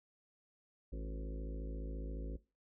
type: harmonic tone with a mistuned harmonic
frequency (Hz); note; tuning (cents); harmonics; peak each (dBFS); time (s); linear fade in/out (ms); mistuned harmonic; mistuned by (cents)
54.4; A1; -19; 1 / 3 / 4 / 5 / 6 / 7 / 8 / 9 / 10; -40 / -52 / -57 / -51 / -62 / -54 / -58 / -57 / -58; 0.92-2.37; 10; 7; -74
effects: noise-tail reverb RT60 0.3 s tail -20 dB re dry